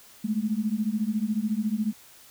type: beating tone pair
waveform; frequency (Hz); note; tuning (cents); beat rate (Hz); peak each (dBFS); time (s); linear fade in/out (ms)
sine; 207.7 / 221.7; G#3 / A3; 0 / +13; 14; -27; 0.24-1.93; 10
effects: white hiss -52 dBFS RMS until 2.3 s